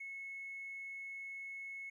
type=tone; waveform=triangle; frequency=2191 Hz; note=C#7; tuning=21 cents flat; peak=-40 dBFS; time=0-1.9 s; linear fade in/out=10 ms; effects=tanh soft clip ceiling -41 dBFS